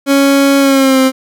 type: tone with pitch glide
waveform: 30% pulse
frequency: 277.2 to 262.7 Hz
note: C#4 to C4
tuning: 0 to +7 cents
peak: -4 dBFS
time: 0.06-1.12 s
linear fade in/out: 50 ms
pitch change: -93 cents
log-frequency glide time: 0.59-0.99 s
effects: none